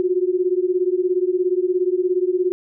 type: beating tone pair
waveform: sine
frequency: 357.1 / 374.1 Hz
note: F4 / F#4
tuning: +39 / +19 cents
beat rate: 17 Hz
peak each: -19 / -20 dBFS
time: 0-2.52 s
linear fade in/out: 0 ms
effects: none